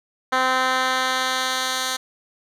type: tone with band-pass filter sweep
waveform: 10% pulse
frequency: 258.4 Hz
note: C4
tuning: 21 cents flat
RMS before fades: -22 dBFS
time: 0.32-1.97 s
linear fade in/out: 10 ms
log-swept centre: 1500 to 5200 Hz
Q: 0.72
effects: none

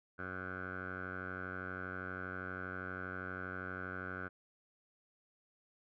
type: tone with low-pass filter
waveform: 10% pulse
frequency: 92.5 Hz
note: F#2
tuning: in tune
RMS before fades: -43 dBFS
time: 0.18-4.29 s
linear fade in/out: 20 ms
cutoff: 1500 Hz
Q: 9.2
effects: none

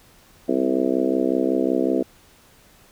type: harmonic tone with a mistuned harmonic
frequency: 65.41 Hz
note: C2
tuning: in tune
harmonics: 3 / 4 / 5 / 6 / 7 / 8 / 9 / 10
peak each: -32 / -23 / -23 / -26 / -26 / -28 / -38 / -30 dBFS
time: 0.48-2.03 s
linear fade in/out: 10 ms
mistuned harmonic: 3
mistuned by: +21 cents
effects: pink hiss -53 dBFS RMS until 2.91 s

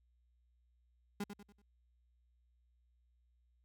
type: tone with echo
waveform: 35% pulse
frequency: 203.4 Hz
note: G#3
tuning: 36 cents flat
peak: -35 dBFS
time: 1.2-1.24 s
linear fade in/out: 5 ms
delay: 95 ms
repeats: 4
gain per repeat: -8 dB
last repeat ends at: 1.62 s
effects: added 60 Hz sine -70 dBFS peak until 3.64 s

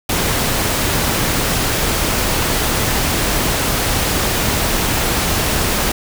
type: noise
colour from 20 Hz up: pink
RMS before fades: -17 dBFS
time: 0.09-5.92 s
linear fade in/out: 5 ms
effects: none

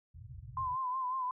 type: low-pass noise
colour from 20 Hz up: white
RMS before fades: -46 dBFS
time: 0.14-0.76 s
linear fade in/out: 10 ms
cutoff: 140 Hz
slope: 96 dB/octave
type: tone with vibrato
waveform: sine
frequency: 1026 Hz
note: C6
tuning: 34 cents flat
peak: -32 dBFS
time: 0.57-1.31 s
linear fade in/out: 2 ms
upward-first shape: sine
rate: 5.5 Hz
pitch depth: 57 cents each way
effects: high-pass 60 Hz 12 dB/octave

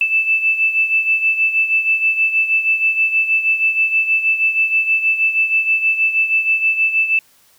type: beating tone pair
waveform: sine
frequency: 2637 / 2643.3 Hz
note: E7 / E7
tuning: 0 / +4 cents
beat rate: 6.3 Hz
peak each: -14 / -20 dBFS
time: 0.01-7.19 s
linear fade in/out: 2 ms
effects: white hiss -53 dBFS RMS until 7.58 s

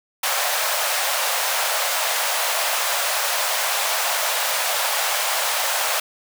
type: high-pass noise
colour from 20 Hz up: pink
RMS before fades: -22 dBFS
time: 0.23-6 s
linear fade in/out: 5 ms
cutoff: 560 Hz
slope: 48 dB/octave
effects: none

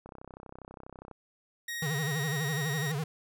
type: click train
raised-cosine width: 1 ms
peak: -31 dBFS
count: 35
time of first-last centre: 0.06-1.113 s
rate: 32.3 Hz
type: tone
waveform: sawtooth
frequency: 1880 Hz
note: A#6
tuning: 14 cents sharp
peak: -31 dBFS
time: 1.68-2.92 s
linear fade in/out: 5 ms
type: tone with vibrato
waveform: square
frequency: 148.9 Hz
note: D3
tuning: 24 cents sharp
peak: -31 dBFS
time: 1.82-3.04 s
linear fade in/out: 5 ms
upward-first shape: sine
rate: 12 Hz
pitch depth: 160 cents each way
effects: none

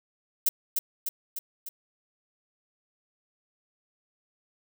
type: noise with echo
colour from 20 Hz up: violet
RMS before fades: -22 dBFS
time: 0.46-0.49 s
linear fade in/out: 5 ms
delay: 300 ms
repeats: 4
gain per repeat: -4 dB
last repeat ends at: 1.69 s
effects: none

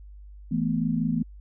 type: chord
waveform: sine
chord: E suspended fourth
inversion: none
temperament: equal with one note detuned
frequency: 164.81 / 220 / 245.5 Hz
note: E3 / A3 / B3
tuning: 0 / 0 / -10 cents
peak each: -27 dBFS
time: 0.51-1.23 s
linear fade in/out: 10 ms
effects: added 50 Hz sine -42 dBFS peak until 1.4 s

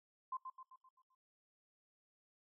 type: tone with echo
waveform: sine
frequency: 1040 Hz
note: C6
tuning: 11 cents flat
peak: -39 dBFS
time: 0.32-0.37 s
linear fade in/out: 5 ms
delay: 130 ms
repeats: 6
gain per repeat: -6 dB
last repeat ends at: 1.15 s
effects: noise-tail reverb RT60 0.2 s tail -21 dB re dry

